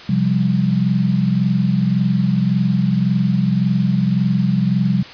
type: chord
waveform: sine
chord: C suspended fourth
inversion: none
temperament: just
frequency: 130.81 / 174.42 / 196.22 Hz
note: C3 / F3 / G3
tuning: 0 / -2 / +2 cents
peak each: -19 / -18 / -17 dBFS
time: 0.09-5.03 s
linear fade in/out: 5 ms
effects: white hiss -36 dBFS RMS until 5.13 s + resampled to 11025 Hz